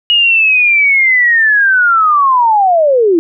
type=linear sweep; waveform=sine; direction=down; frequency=2890 to 317 Hz; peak=-6 dBFS; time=0.1-3.19 s; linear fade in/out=0 ms; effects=none